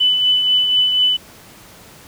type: tone with tremolo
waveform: sine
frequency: 2997 Hz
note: F#7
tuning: 22 cents sharp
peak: -10 dBFS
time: 0-1.17 s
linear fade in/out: 10 ms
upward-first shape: triangle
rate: 4.1 Hz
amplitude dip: 45%
effects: pink hiss -42 dBFS RMS until 2.07 s + high-pass 60 Hz 12 dB/octave